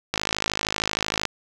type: click train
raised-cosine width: 0.2 ms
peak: -5 dBFS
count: 60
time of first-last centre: 0.14-1.253 s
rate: 53 Hz
effects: 7-bit